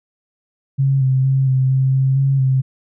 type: tone with pitch steps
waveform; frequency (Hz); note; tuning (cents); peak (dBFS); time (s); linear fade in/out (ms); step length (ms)
sine; 136.2 / 131.4 / 134.1 / 131 / 132.6 / 133.3 / 136.4 / 131.9; C#3 / C3 / C3 / C3 / C3 / C3 / C#3 / C3; -30 / +8 / +43 / +2 / +23 / +33 / -28 / +14; -12; 0.78-2.62; 20; 230
effects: none